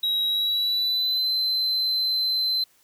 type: tone with pitch glide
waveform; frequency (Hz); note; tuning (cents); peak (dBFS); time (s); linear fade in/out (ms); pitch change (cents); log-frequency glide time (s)
triangle; 3843 to 4072; B7 to C8; -48 to -48; -20; 0.03-2.64; 5; +100; 0.25-1.31
effects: white hiss -61 dBFS RMS until 2.83 s